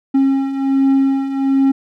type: beating tone pair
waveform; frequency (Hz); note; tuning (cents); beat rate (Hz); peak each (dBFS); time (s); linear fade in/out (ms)
triangle; 270 / 271.3; C#4 / C#4; -45 / -37; 1.3; -17 / -11; 0.14-1.72; 10
effects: none